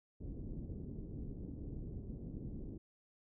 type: low-pass noise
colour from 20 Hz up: pink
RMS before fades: -45 dBFS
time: 0.2-2.78 s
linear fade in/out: 10 ms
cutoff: 360 Hz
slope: 24 dB/octave
effects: none